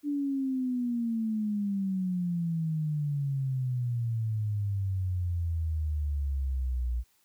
sine exponential sweep, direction down, 293.7 to 58.6 Hz, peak -27 dBFS, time 0.03-7.04 s, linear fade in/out 50 ms, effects white hiss -68 dBFS RMS until 7.24 s

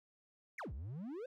triangle exponential two-way sweep, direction down then up, 2500 to 58.5 to 539 Hz, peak -40 dBFS, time 0.58-1.26 s, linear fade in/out 5 ms, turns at 0.73 s, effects none

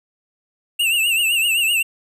square tone with vibrato, 2742 Hz, F7, 32 cents flat, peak -16 dBFS, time 0.79-1.83 s, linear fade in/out 10 ms, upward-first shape triangle, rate 7.8 Hz, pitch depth 110 cents each way, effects none

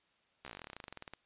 slowing click train, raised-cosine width 0.3 ms, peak -29 dBFS, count 23, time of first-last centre 0.45-1.136 s, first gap 14 ms, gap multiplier 1.07, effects white hiss -73 dBFS RMS until 1.25 s + resampled to 8000 Hz

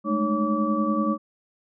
sine tone cluster, 206.2 / 216.6 / 305.5 / 557 / 1152 Hz, G#3 / A3 / D#4 / C#5 / D6, -12 / -27 / -32 / +8 / -34 cents, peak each -29 / -25 / -27 / -30 / -27 dBFS, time 0.04-1.18 s, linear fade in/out 50 ms, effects none

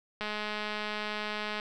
click train, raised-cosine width 0.3 ms, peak -19 dBFS, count 294, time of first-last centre 0.21-1.599 s, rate 211 Hz, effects none

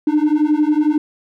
triangle beating tone pair, 296.7 / 307.7 Hz, D4 / D#4, +18 / -19 cents, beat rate 11 Hz, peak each -12 dBFS, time 0.07-0.98 s, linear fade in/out 5 ms, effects tanh soft clip ceiling -8 dBFS

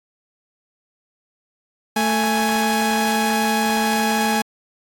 sawtooth tone pair together, 221.2 / 833 Hz, A3 / G#5, +9 / +5 cents, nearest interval octave + major seventh, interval 2296 cents, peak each -16 dBFS, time 1.96-4.42 s, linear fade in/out 5 ms, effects AAC 64 kbps

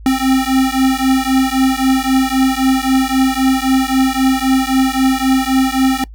square beating tone pair, 261.6 / 265.4 Hz, C4 / C4, 0 / +25 cents, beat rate 3.8 Hz, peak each -15 dBFS, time 0.06-6.04 s, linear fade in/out 2 ms, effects noise-tail reverb RT60 0.1 s tail -23 dB re dry + added 53 Hz sine -31 dBFS peak until 6.14 s

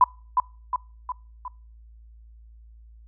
sine tone with echo, 1000 Hz, B5, 21 cents sharp, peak -11 dBFS, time 0.01-0.04 s, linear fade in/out 2 ms, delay 360 ms, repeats 4, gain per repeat -5 dB, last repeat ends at 1.48 s, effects noise-tail reverb RT60 0.4 s tail -25 dB re dry + added 56 Hz sine -46 dBFS peak until 3.07 s

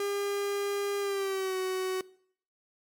45% pulse tone with pitch glide, 403.1 to 373.9 Hz, G4 to F#4, +48 to +18 cents, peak -29 dBFS, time 0-2.01 s, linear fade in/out 2 ms, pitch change -130 cents, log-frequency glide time 1-1.57 s, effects noise-tail reverb RT60 0.6 s tail -21 dB re dry + MP3 96 kbps

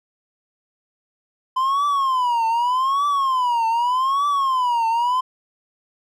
triangle tone with vibrato, 1022 Hz, C6, 41 cents flat, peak -15 dBFS, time 1.56-5.21 s, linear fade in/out 10 ms, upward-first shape triangle, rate 0.83 Hz, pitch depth 230 cents each way, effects none

